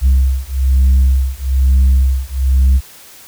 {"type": "beating tone pair", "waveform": "sine", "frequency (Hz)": [65.41, 66.51], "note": ["C2", "C2"], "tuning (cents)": [0, 29], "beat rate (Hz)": 1.1, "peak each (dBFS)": -10, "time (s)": [0.01, 2.81], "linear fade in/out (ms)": 50, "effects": ["tanh soft clip ceiling -5 dBFS", "white hiss -39 dBFS RMS until 3.27 s"]}